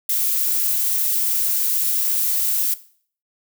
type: noise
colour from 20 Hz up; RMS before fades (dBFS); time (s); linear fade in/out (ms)
violet; -20; 0.09-2.74; 5
effects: noise-tail reverb RT60 0.5 s tail -17 dB re dry